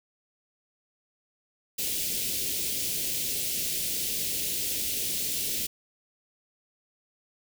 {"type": "band-stop noise", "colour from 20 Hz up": "white", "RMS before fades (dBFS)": -30, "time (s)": [1.78, 5.67], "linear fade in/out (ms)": 10, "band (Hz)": [500, 2500], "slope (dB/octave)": 24, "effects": []}